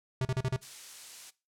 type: tone bursts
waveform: square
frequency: 130 Hz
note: C3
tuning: 11 cents flat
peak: -28 dBFS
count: 5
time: 0.21-0.562 s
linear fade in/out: 2 ms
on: 40 ms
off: 38 ms
type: noise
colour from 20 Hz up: blue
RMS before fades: -42 dBFS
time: 0.61-1.31 s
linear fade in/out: 20 ms
effects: noise-tail reverb RT60 0.3 s tail -20 dB re dry + low-pass 8000 Hz 12 dB/octave